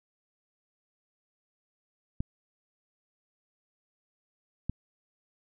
clicks, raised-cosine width 5 ms, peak -18 dBFS, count 2, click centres 2.205 / 4.696 s, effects none

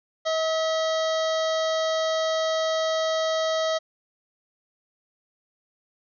harmonic tone with a mistuned harmonic, 640 Hz, D#5, 49 cents sharp, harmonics 1 / 2 / 3 / 5 / 6 / 7 / 8 / 9 / 10, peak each -23 / -31 / -35 / -35 / -36 / -39 / -42 / -42 / -44 dBFS, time 0.25-3.79 s, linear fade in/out 20 ms, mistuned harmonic 3, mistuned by +22 cents, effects none

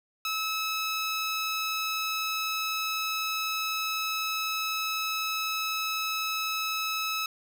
15% pulse tone, 1296 Hz, E6, 30 cents flat, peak -22 dBFS, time 0.25-7.26 s, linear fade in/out 2 ms, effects 9-bit

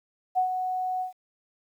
sine tone with ADSR envelope, 740 Hz, F#5, in tune, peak -19 dBFS, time 0.35-1.13 s, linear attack 29 ms, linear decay 100 ms, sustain -7 dB, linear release 120 ms, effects 10-bit

